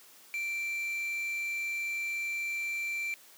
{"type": "tone with quantisation", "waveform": "triangle", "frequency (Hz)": 2349, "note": "D7", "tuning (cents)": 0, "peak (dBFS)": -30, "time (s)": [0.34, 3.14], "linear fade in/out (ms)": 0, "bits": 8, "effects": ["white hiss -56 dBFS RMS until 3.37 s", "high-pass 200 Hz 12 dB/octave"]}